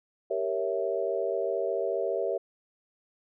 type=chord; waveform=sine; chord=G diminished seventh; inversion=none; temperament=equal; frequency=392 / 466.2 / 554.4 / 659.3 Hz; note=G4 / Bb4 / Db5 / Fb5; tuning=0 / 0 / 0 / 0 cents; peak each=-32 dBFS; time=0.3-2.38 s; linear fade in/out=10 ms; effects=none